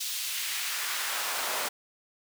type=noise with high-pass filter sweep; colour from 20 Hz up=pink; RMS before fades=-32 dBFS; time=0-1.69 s; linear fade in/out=10 ms; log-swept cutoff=3900 to 620 Hz; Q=1; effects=none